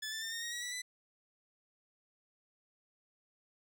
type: tone with pitch steps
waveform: 15% pulse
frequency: 1732 / 1767.4 / 1803.5 / 1840.3 / 1877.9 / 1916.2 / 1955.4 / 1995.3 Hz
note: A6 / A6 / A6 / A#6 / A#6 / A#6 / B6 / B6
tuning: -28 / +7 / +42 / -23 / +12 / +47 / -18 / +17 cents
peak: -32 dBFS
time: 0.02-0.82 s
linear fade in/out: 10 ms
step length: 100 ms
effects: none